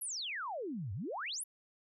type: exponential two-way sweep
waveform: sine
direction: down then up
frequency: 11980 to 88.9 to 11980 Hz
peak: -37 dBFS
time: 0.01-1.44 s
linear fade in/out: 10 ms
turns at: 0.93 s
effects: none